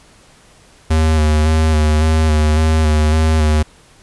square tone with vibrato, 77.78 Hz, D#2, in tune, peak -11 dBFS, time 0.9-3.63 s, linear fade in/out 10 ms, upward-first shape square, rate 1.8 Hz, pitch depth 26 cents each way, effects pink hiss -47 dBFS RMS until 4.02 s + resampled to 24000 Hz

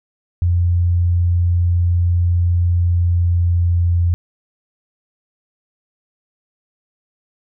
sine tone with pitch glide, 87.31 to 86.51 Hz, F2 to F2, 0 to -16 cents, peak -12 dBFS, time 0.42-4.14 s, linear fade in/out 0 ms, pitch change -16 cents, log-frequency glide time 2.65-3.99 s, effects none

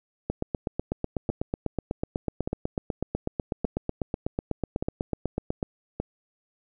two click trains, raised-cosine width 2 ms, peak -13 / -14 dBFS, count 44 / 5, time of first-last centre 0.3-5.628 / 1.3-6 s, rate 8.07 / 0.851 Hz, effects none

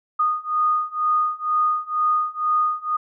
sine beating tone pair, 1232 / 1234.1 Hz, D#6 / D#6, -17 / -15 cents, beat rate 2.1 Hz, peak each -22 / -21 dBFS, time 0.19-2.97 s, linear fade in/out 10 ms, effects none

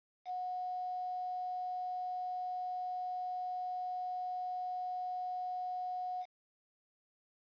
sine tone with quantisation, 730 Hz, F#5, 24 cents flat, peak -36 dBFS, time 0.25-6.26 s, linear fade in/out 50 ms, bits 9, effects resampled to 11025 Hz

